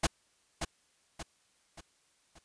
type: noise with echo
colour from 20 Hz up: pink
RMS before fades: -26 dBFS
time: 0.03-0.07 s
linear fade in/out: 10 ms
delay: 580 ms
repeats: 4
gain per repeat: -7 dB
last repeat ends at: 2.39 s
effects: white hiss -70 dBFS RMS until 2.44 s + resampled to 22050 Hz